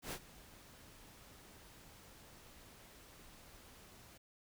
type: noise with ADSR envelope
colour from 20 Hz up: pink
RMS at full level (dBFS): -41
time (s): 0.02-4.18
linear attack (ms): 99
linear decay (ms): 68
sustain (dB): -18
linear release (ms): 9
effects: none